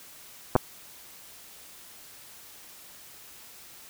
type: clicks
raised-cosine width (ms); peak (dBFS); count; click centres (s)
1; -5; 2; 0.554 / 0.562
effects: white hiss -49 dBFS RMS until 3.89 s